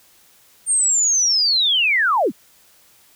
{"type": "linear sweep", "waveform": "sine", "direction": "down", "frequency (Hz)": [8870, 144.6], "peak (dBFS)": -14, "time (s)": [0.66, 2.32], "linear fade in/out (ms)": 50, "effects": ["white hiss -53 dBFS RMS until 3.15 s"]}